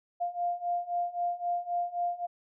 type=beating tone pair; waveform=sine; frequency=698.5 / 702.3 Hz; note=F5 / F5; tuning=0 / +10 cents; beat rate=3.8 Hz; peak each=-33 / -31 dBFS; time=0.2-2.27 s; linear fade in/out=20 ms; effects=none